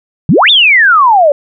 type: exponential two-way sweep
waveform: sine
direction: up then down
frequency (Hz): 129.4 to 3700 to 554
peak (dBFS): -3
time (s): 0.29-1.32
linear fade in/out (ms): 2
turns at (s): 0.5
effects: none

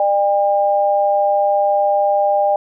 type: tone pair together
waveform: sine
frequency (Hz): 601 / 802.8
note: D5 / G5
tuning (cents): +40 / +41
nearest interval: perfect fourth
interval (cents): 501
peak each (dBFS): -15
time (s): 0-2.56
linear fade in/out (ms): 2
effects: none

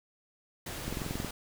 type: noise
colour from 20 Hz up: pink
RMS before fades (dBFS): -40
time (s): 0.66-1.31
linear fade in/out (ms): 5
type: click train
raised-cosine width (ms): 3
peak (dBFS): -22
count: 9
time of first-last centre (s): 0.88-1.247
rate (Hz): 21.8
effects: none

